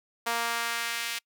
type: tone with high-pass filter sweep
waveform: sawtooth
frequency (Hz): 233.1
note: A#3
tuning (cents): 0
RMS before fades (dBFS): -31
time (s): 0.26-1.19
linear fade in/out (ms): 10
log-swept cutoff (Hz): 830 to 2500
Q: 1.1
effects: noise-tail reverb RT60 0.1 s tail -26 dB re dry